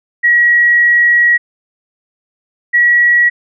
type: tone pair in turn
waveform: sine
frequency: 1912 / 1922.6 Hz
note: A#6 / B6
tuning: +43 / -47 cents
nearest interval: unison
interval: 10 cents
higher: second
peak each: -6 dBFS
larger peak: neither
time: 0.23-1.38 / 2.73-3.3 s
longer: first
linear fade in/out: 20 ms
effects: none